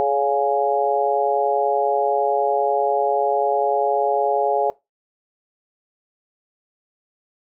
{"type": "harmonic tone with a mistuned harmonic", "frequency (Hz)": 140.3, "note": "C#3", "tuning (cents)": 21, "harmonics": [3, 4, 5, 6], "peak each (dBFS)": [-22, -22, -22, -22], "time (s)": [0, 4.7], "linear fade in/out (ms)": 0, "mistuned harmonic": 6, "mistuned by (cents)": -20, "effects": ["noise-tail reverb RT60 0.2 s tail -20 dB re dry"]}